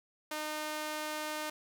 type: tone with high-pass filter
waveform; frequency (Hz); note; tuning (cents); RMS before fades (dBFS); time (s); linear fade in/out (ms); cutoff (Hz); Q
sawtooth; 305.5; D#4; -32; -38; 0.31-1.5; 5; 630; 0.7
effects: none